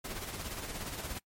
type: noise with tremolo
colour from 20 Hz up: pink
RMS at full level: -38 dBFS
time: 0.04-1.19 s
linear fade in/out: 10 ms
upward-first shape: sine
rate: 17 Hz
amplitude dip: 50%
effects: noise-tail reverb RT60 0.1 s tail -23 dB re dry + MP3 64 kbps